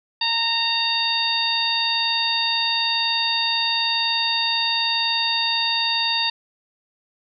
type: harmonic tone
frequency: 921 Hz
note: A#5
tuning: 21 cents flat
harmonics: 1 / 2 / 3 / 4 / 5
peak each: -27 / -30 / -26 / -23 / -24 dBFS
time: 0.21-6.3 s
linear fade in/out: 5 ms
effects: none